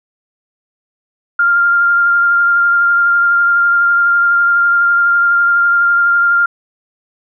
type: tone with vibrato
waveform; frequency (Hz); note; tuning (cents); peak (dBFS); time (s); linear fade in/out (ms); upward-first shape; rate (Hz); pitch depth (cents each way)
sine; 1396.9; F6; 0; -8; 1.39-6.46; 5; sine; 12; 13
effects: none